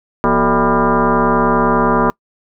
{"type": "tone with frequency modulation", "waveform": "sine", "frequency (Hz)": 375, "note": "F#4", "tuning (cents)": 23, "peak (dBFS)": -10, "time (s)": [0.24, 2.1], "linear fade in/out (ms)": 0, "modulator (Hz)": 205, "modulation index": 4.5, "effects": ["noise-tail reverb RT60 0.1 s tail -26 dB re dry"]}